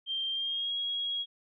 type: tone with pitch glide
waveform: sine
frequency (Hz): 3167 to 3303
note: G7 to G#7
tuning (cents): +17 to -10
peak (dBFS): -30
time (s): 0.06-1.26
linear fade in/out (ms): 50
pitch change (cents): +73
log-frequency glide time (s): 0.31-0.74
effects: none